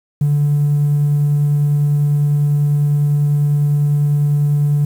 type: tone with tremolo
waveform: triangle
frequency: 145.8 Hz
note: D3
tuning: 12 cents flat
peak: -7 dBFS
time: 0.21-4.85 s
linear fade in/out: 5 ms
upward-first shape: sine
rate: 10 Hz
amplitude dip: 25%
effects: tanh soft clip ceiling -8 dBFS + 7-bit